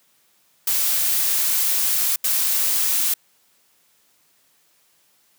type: noise bursts at uneven times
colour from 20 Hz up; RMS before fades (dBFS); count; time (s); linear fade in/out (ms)
blue; -20; 2; 0.67-2.16 / 2.24-3.14; 5
effects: white hiss -61 dBFS RMS until 5.38 s + high-pass 100 Hz 12 dB/octave